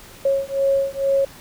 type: beating tone pair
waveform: sine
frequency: 547 / 549.2 Hz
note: C#5 / C#5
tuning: -23 / -16 cents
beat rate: 2.2 Hz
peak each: -20 dBFS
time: 0.25-1.25 s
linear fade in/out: 5 ms
effects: pink hiss -43 dBFS RMS until 1.4 s